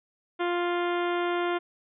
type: harmonic tone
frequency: 350 Hz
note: F4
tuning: 4 cents sharp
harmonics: 1 / 2 / 3 / 4 / 5 / 6 / 7 / 8 / 9 / 10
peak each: -27 / -32 / -34 / -35 / -41 / -40 / -45 / -46 / -45 / -47 dBFS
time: 0.39-1.59 s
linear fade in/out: 20 ms
effects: none